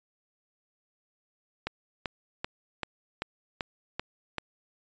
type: click train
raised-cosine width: 0.3 ms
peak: -15 dBFS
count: 8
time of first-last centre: 1.67-4.383 s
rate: 2.58 Hz
effects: resampled to 16000 Hz